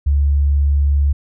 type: tone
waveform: sine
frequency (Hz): 71.2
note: C#2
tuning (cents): +47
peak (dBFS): -11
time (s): 0.06-1.13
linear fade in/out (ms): 10
effects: none